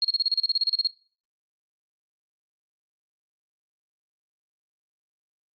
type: tone bursts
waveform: sine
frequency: 4282 Hz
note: C8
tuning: 39 cents sharp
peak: -19 dBFS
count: 15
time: 0.02-0.872 s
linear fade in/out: 2 ms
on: 26 ms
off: 33 ms
effects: noise-tail reverb RT60 0.4 s tail -21 dB re dry + Opus 24 kbps